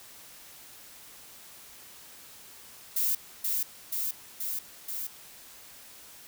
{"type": "noise with echo", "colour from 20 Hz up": "violet", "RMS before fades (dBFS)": -27, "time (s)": [2.96, 3.15], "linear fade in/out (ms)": 5, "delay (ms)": 480, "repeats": 4, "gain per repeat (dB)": -2, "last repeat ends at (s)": 5.07, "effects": ["white hiss -50 dBFS RMS until 6.27 s"]}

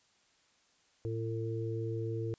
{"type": "harmonic tone", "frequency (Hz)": 112.9, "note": "A2", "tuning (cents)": 45, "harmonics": [1, 3, 4], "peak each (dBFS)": [-35, -40, -39], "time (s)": [1.05, 2.34], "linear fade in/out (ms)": 0, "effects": ["white hiss -69 dBFS RMS until 2.38 s", "resampled to 16000 Hz"]}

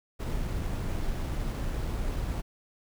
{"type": "noise with sample-and-hold", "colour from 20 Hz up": "brown", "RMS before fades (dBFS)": -31, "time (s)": [0.19, 2.42], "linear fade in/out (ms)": 20, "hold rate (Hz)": 8820, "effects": []}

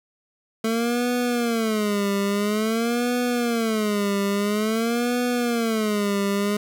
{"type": "tone with vibrato", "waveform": "25% pulse", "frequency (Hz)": 221.3, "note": "A3", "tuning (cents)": 10, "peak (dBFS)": -17, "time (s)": [0.64, 6.57], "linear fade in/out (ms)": 5, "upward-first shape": "sine", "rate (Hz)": 0.49, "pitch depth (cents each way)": 180, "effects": []}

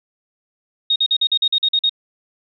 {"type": "tone bursts", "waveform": "sine", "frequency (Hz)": 3729, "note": "A#7", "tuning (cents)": 0, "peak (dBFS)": -13, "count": 10, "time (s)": [0.9, 1.895], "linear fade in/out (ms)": 5, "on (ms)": 59, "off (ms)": 45, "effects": []}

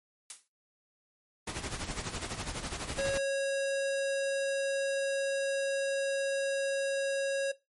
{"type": "noise with exponential decay", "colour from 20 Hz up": "blue", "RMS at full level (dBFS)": -36, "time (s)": [0.3, 0.48], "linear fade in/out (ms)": 1, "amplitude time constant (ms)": 37}
{"type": "noise with tremolo", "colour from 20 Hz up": "pink", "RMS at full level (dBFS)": -35, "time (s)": [1.47, 3.18], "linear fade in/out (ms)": 5, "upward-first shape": "sine", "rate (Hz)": 12, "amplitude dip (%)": 65}
{"type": "tone", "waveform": "square", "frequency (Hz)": 549, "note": "C#5", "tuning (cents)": -17, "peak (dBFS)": -29, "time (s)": [2.98, 7.52], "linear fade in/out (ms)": 10}
{"effects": ["noise-tail reverb RT60 0.2 s tail -17 dB re dry", "MP3 48 kbps"]}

